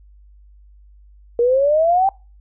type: exponential sweep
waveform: sine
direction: up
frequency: 466.2 to 792 Hz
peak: -12 dBFS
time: 1.39-2.09 s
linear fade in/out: 2 ms
effects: noise-tail reverb RT60 0.3 s tail -23 dB re dry + added 50 Hz sine -44 dBFS peak until 2.4 s